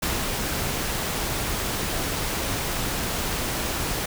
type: noise with ADSR envelope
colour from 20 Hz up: pink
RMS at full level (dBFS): -25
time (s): 0.02-4.06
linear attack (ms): 9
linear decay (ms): 200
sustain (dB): -2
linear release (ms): 7
effects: none